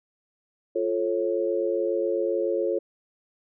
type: chord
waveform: sine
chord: F augmented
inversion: none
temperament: just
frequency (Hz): 349.2 / 436.5 / 545.7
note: F4 / A4 / C#5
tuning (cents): 0 / -14 / -27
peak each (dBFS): -27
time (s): 0.75-2.79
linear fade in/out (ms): 10
effects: none